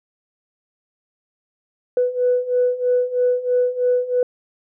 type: beating tone pair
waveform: sine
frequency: 493.9 / 497 Hz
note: B4 / B4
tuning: 0 / +11 cents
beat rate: 3.1 Hz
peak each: -20 / -17 dBFS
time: 1.97-4.23 s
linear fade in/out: 2 ms
effects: tanh soft clip ceiling -9 dBFS